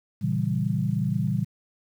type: chord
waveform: sine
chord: A# diminished seventh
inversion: none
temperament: equal with one note detuned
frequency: 116.54 / 138.59 / 164.81 / 195.32 Hz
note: A#2 / C#3 / E3 / G3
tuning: 0 / 0 / 0 / -6 cents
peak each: -28 dBFS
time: 0.21-1.45 s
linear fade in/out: 20 ms
effects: 9-bit